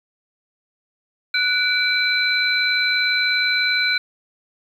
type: tone cluster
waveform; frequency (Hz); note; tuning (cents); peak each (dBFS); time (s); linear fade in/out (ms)
sine; 1480 / 2317 / 4026; F#6 / D7 / B7; 0 / -24 / +33; -21; 1.34-3.98; 5
effects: 8-bit